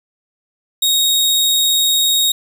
sawtooth tone, 3757 Hz, A#7, 13 cents sharp, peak -9 dBFS, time 0.82-2.32 s, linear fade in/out 5 ms, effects none

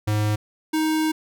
square tone pair in turn, 105.8 / 313.5 Hz, G#2 / D#4, +33 / +13 cents, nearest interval octave + perfect fifth, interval 1880 cents, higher second, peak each -20 / -20 dBFS, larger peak neither, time 0.07-0.36 / 0.73-1.12 s, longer second, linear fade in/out 10 ms, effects none

